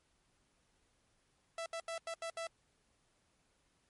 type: tone bursts at uneven times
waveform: sawtooth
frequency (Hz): 663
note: E5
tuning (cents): +10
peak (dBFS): -35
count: 6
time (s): 1.58-1.66 / 1.73-1.8 / 1.88-1.98 / 2.07-2.14 / 2.22-2.3 / 2.37-2.47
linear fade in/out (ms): 2
effects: pink hiss -75 dBFS RMS until 3.89 s + MP3 48 kbps